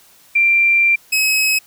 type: tone pair in turn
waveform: sine / sawtooth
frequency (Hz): 2365 / 2558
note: D7 / D#7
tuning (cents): +12 / +47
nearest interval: minor second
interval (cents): 135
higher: second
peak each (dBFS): -10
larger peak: neither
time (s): 0.35-0.96 / 1.12-1.59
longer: first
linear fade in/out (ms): 10
effects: white hiss -49 dBFS RMS until 1.66 s